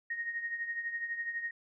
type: tone with tremolo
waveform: sine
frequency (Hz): 1864.7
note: A#6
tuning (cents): 0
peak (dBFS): -31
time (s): 0.1-1.51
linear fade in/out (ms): 5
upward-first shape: triangle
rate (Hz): 12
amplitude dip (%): 70
effects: none